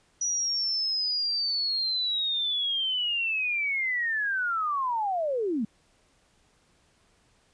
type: linear sweep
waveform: sine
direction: down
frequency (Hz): 5870 to 200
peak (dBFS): -25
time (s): 0.21-5.65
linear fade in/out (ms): 5
effects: pink hiss -65 dBFS RMS until 7.53 s + resampled to 22050 Hz